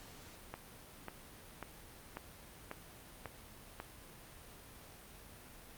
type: click train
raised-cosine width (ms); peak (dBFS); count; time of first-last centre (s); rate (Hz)
0.5; -27; 7; 0.54-3.801; 1.84
effects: pink hiss -55 dBFS RMS until 5.77 s + Opus 48 kbps